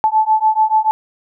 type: beating tone pair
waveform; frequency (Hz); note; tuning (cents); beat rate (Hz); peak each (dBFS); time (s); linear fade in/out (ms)
sine; 867 / 873.9; A5 / A5; -26 / -12; 6.9; -14; 0.04-0.91; 0
effects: none